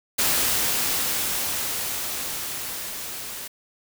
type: noise with level ramp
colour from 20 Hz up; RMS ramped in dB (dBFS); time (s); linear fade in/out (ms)
white; -21 to -35; 0.18-3.48; 10
effects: none